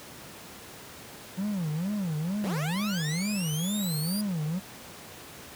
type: tone with vibrato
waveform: triangle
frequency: 178.2 Hz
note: F3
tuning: 35 cents sharp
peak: -25 dBFS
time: 1.37-4.6 s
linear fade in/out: 20 ms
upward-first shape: sine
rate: 2.2 Hz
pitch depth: 290 cents each way
type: linear sweep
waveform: 15% pulse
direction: up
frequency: 159.7 to 4874 Hz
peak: -27 dBFS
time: 2.44-4.21 s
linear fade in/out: 0 ms
effects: pink hiss -45 dBFS RMS until 5.55 s + high-pass 100 Hz 12 dB/octave